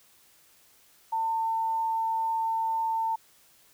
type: tone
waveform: sine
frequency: 899 Hz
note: A5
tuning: 37 cents sharp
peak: -25 dBFS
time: 1.12-3.16 s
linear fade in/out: 10 ms
effects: white hiss -60 dBFS RMS until 3.73 s